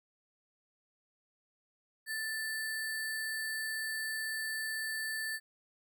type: tone with sample-and-hold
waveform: sine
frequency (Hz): 1762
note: A6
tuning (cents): +2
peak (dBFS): -34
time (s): 2.06-5.4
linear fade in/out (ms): 50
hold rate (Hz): 6300
effects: none